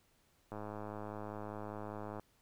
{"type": "click train", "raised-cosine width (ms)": 1, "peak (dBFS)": -30, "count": 177, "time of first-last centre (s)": [0.52, 2.196], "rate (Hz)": 105, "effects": ["pink hiss -72 dBFS RMS until 2.41 s"]}